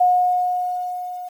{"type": "tone with level ramp", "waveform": "sine", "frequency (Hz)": 723, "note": "F#5", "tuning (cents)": -40, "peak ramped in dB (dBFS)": [-11, -29], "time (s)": [0, 1.29], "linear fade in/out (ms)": 10, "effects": ["8-bit"]}